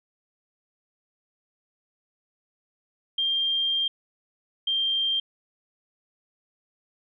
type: tone pair in turn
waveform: sine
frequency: 3191 / 3176 Hz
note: G7 / G7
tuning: +30 / +22 cents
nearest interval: unison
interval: 8 cents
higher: first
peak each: -22 dBFS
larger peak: neither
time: 3.18-3.88 / 4.67-5.2 s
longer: first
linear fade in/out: 5 ms
effects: none